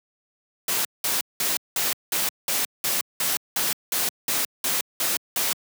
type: noise bursts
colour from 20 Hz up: white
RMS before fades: -24 dBFS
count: 14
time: 0.68-5.53 s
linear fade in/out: 2 ms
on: 170 ms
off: 190 ms
effects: high-pass 150 Hz 12 dB/octave